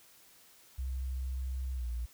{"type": "tone with pitch glide", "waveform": "sine", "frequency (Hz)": [64.7, 59.33], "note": ["C2", "A#1"], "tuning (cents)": [-19, 31], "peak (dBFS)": -33, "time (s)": [0.78, 2.06], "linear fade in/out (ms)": 10, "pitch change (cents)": -150, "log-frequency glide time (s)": [1.75, 1.85], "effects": ["white hiss -60 dBFS RMS until 2.13 s"]}